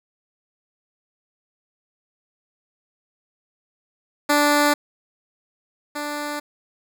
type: tone pair in turn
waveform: 10% pulse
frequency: 292.8 / 294.2 Hz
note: D4 / D4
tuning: -5 / +3 cents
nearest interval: unison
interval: 8 cents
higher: second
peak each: -7 / -18 dBFS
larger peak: first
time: 4.29-4.74 / 5.95-6.4 s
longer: neither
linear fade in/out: 10 ms
effects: none